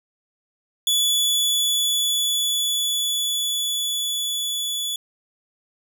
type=tone with level ramp; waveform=sawtooth; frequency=3432 Hz; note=A7; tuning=44 cents flat; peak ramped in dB=-14 to -21 dBFS; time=0.87-4.96 s; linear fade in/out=2 ms; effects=none